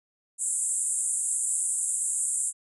pink band-pass noise, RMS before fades -28 dBFS, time 0.38-2.53 s, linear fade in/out 50 ms, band 7400 to 10000 Hz, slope 96 dB/octave, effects none

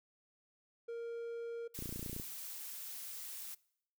triangle tone, 466.2 Hz, A#4, in tune, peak -38 dBFS, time 0.88-1.68 s, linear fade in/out 10 ms
blue noise, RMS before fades -46 dBFS, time 1.74-3.55 s, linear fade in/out 10 ms
click train, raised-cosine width 3 ms, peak -31 dBFS, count 13, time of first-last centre 1.79-2.198 s, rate 29.4 Hz
effects noise-tail reverb RT60 0.7 s tail -23 dB re dry

